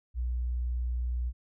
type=tone; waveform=sine; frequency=60.8 Hz; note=B1; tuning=26 cents flat; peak=-28 dBFS; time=0.14-1.33 s; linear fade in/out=50 ms; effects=none